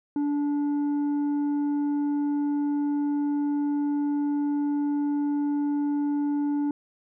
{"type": "tone with tanh clipping", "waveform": "sine", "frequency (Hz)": 290, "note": "D4", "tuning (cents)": -22, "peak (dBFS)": -24, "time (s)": [0.16, 6.71], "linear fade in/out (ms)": 2, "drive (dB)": 5, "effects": []}